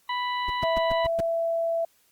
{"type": "harmonic tone", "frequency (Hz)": 988, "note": "B5", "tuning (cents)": 0, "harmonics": [1, 2, 3, 4], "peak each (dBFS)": [-27, -33, -37, -39], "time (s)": [0.09, 1.07], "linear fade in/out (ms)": 5}
{"type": "noise bursts", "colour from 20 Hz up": "brown", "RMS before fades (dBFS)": -30, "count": 6, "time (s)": [0.48, 1.206], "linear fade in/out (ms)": 5, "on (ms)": 21, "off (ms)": 120}
{"type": "tone with pitch glide", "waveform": "sine", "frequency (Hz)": [659.3, 665.8], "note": ["E5", "E5"], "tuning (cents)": [0, 17], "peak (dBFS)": -23, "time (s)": [0.63, 1.85], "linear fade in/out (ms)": 5, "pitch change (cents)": 17, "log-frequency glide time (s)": [0.8, 1.12]}
{"effects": ["white hiss -64 dBFS RMS until 2.11 s", "Opus 48 kbps"]}